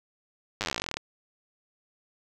slowing click train, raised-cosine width 0.2 ms, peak -12 dBFS, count 22, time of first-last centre 0.61-0.97 s, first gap 9 ms, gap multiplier 1.06, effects none

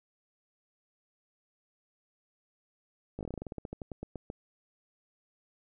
slowing click train, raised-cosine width 2 ms, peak -25 dBFS, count 19, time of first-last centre 3.19-4.301 s, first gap 18 ms, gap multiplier 1.13, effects none

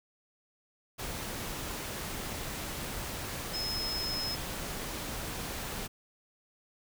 sine tone in noise, 5160 Hz, E8, 38 cents flat, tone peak -33 dBFS, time 3.53-4.36 s, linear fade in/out 20 ms, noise pink, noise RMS -38 dBFS, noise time 0.98-5.88 s, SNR +2 dB, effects none

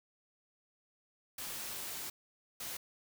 white noise bursts at uneven times, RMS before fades -42 dBFS, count 2, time 1.38-2.1 / 2.6-2.77 s, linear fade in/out 5 ms, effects none

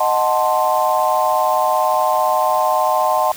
sine chord, D# diminished seventh, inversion none, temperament equal, 622.3 / 740 / 880 / 1046.5 Hz, D#5 / F#5 / A5 / C6, 0 / 0 / 0 / 0 cents, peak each -19 dBFS, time 0-3.32 s, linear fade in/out 5 ms, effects white hiss -34 dBFS RMS until 3.36 s

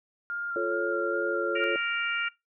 sine tone with vibrato, 1396.9 Hz, F6, in tune, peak -30 dBFS, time 0.3-1.64 s, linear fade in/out 0 ms, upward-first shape square, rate 2.4 Hz, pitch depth 13 cents each way
sine chord, F augmented, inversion none, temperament equal, 349.2 / 440 / 554.4 Hz, F4 / A4 / C#5, 0 / 0 / 0 cents, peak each -31 dBFS, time 0.56-1.76 s, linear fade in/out 2 ms
harmonic tone, 466.2 Hz, A#4, in tune, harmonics 3 / 4 / 5 / 6, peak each -30 / -37 / -33 / -34 dBFS, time 1.55-2.29 s, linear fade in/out 10 ms
effects noise-tail reverb RT60 0.2 s tail -21 dB re dry

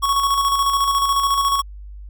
square tone with tremolo, 1110 Hz, C#6, 2 cents sharp, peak -15 dBFS, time 0.02-1.62 s, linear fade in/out 20 ms, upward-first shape square, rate 14 Hz, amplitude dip 40%, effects added 50 Hz sine -33 dBFS peak until 2.09 s

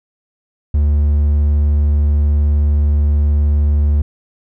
triangle tone, 73.42 Hz, D2, in tune, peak -8 dBFS, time 0.74-4.02 s, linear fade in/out 5 ms, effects none

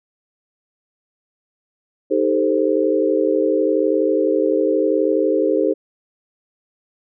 sine chord, A half-diminished seventh, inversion second, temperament equal with one note detuned, 311.1 / 392 / 444.1 / 523.3 Hz, Eb4 / G4 / A4 / C5, 0 / 0 / +16 / 0 cents, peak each -20 dBFS, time 2.1-5.74 s, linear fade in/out 20 ms, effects none

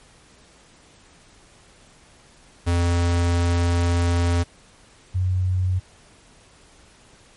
square / sine tone pair in turn, 86.4 / 92.16 Hz, F2 / F#2, -18 / -6 cents, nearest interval minor second, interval 112 cents, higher second, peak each -18 dBFS, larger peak neither, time 2.66-4.44 / 5.14-5.8 s, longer first, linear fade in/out 20 ms, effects pink hiss -52 dBFS RMS until 7.36 s + MP3 48 kbps

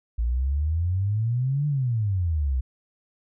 sine exponential two-way sweep, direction up then down, 55.7 to 149.7 to 61.7 Hz, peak -21 dBFS, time 0.18-2.61 s, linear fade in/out 10 ms, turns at 1.67 s, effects none

